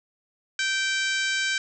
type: harmonic tone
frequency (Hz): 778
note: G5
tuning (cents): -13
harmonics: 2 / 3 / 4 / 5 / 6 / 7 / 8 / 9 / 10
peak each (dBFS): -26 / -30 / -32 / -34 / -36 / -37 / -38 / -39 / -40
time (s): 0.59-1.58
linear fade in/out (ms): 2
effects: none